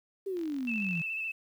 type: exponential sweep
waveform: sine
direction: down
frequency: 401.9 to 159.3 Hz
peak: -31 dBFS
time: 0.26-1.02 s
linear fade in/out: 10 ms
type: click train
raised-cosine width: 0.2 ms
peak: -34 dBFS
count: 31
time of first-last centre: 0.37-1.018 s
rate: 46.3 Hz
type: tone with vibrato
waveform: sine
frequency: 2634 Hz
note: E7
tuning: 2 cents flat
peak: -32 dBFS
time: 0.67-1.32 s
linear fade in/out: 10 ms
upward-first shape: square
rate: 14 Hz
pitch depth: 25 cents each way
effects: 10-bit